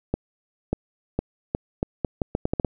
accelerating click train, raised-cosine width 2 ms, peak -9 dBFS, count 12, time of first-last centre 0.14-2.647 s, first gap 590 ms, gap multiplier 0.78, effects none

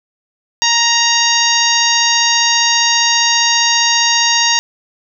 harmonic tone, 935 Hz, A#5, 5 cents sharp, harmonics 1 / 2 / 3 / 4 / 5 / 6 / 7, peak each -18 / -18 / -18 / -18 / -18 / -18 / -18 dBFS, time 0.62-4.59 s, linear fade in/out 0 ms, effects none

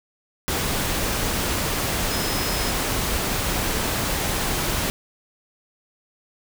sine tone in noise, 5120 Hz, D#8, 49 cents sharp, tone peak -32 dBFS, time 2.11-2.71 s, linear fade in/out 0 ms, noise pink, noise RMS -24 dBFS, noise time 0.48-4.9 s, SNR -11 dB, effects none

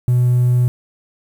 triangle tone, 123.47 Hz, B2, in tune, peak -8 dBFS, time 0.08-0.68 s, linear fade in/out 0 ms, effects tanh soft clip ceiling -6 dBFS + 7-bit

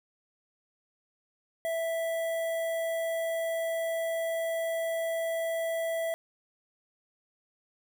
square tone with notch filter, 659.3 Hz, E5, in tune, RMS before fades -31 dBFS, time 1.65-6.14 s, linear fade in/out 0 ms, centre 4900 Hz, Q 0.71, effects none

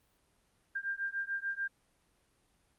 sine beating tone pair, 1591 / 1597.8 Hz, G6 / G6, +25 / +33 cents, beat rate 6.8 Hz, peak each -37 / -37 dBFS, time 0.75-1.68 s, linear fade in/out 10 ms, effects pink hiss -72 dBFS RMS until 2.78 s + Opus 32 kbps

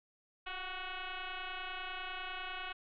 sine tone with frequency modulation, 725 Hz, F#5, 35 cents flat, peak -39 dBFS, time 0.46-2.73 s, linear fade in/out 10 ms, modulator 370 Hz, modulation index 6.7, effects none

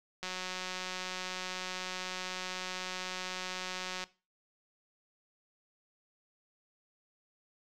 click train, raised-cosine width 0.2 ms, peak -21 dBFS, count 702, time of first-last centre 0.23-4.04 s, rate 184 Hz, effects noise-tail reverb RT60 0.3 s tail -18 dB re dry

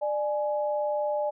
sine tone pair together, 595.3 / 839 Hz, D5 / G#5, +23 / +17 cents, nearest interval tritone, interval 594 cents, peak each -26 / -31 dBFS, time 0.01-1.31 s, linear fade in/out 20 ms, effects none

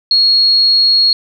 sine tone, 4306 Hz, C8, 49 cents sharp, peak -7 dBFS, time 0.11-1.13 s, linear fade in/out 2 ms, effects none

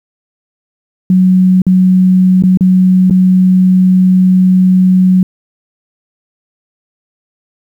sine tone with dropouts, 185 Hz, F#3, in tune, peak -4 dBFS, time 1.1-5.23 s, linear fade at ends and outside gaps 2 ms, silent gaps 1.619-1.666 / 2.424-2.436 / 2.573-2.608 / 3.099-3.108 s, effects 7-bit

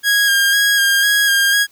sawtooth tone with vibrato, 1630 Hz, G#6, 33 cents flat, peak -8 dBFS, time 0.03-1.67 s, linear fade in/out 50 ms, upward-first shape square, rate 2 Hz, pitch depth 21 cents each way, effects white hiss -53 dBFS RMS until 1.71 s

